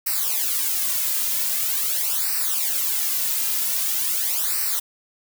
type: noise with flanger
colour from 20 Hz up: blue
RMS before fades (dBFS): -23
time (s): 0.06-4.8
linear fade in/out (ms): 10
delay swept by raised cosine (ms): 0.29 to 2.69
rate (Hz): 0.44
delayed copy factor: -0.9
effects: none